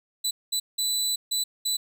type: tone bursts at uneven times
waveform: 25% pulse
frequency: 3981 Hz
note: B7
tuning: 13 cents sharp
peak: -20 dBFS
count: 5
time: 0.24-0.31 / 0.52-0.6 / 0.78-1.16 / 1.31-1.44 / 1.65-1.77 s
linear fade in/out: 10 ms
effects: none